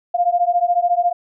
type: beating tone pair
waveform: sine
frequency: 695 / 709 Hz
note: F5 / F5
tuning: -9 / +26 cents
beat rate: 14 Hz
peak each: -17 dBFS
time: 0.14-1.13 s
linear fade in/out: 10 ms
effects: none